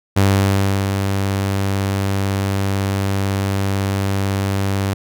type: tone with ADSR envelope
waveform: sawtooth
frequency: 98 Hz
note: G2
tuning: in tune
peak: -7 dBFS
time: 0.16-4.94 s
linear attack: 11 ms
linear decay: 680 ms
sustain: -6 dB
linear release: 7 ms
effects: none